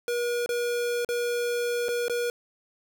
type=tone with dropouts; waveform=square; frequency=480 Hz; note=B4; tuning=49 cents flat; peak=-26 dBFS; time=0.08-2.3 s; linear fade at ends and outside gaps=1 ms; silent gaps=0.461-0.491 / 1.048-1.089 / 1.884-1.889 / 2.082-2.097 s; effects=none